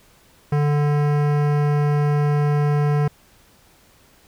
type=tone with hard clipping; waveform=sine; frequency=146.83 Hz; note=D3; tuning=in tune; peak=-18 dBFS; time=0.52-3.08 s; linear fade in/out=5 ms; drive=18 dB; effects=pink hiss -54 dBFS RMS until 4.27 s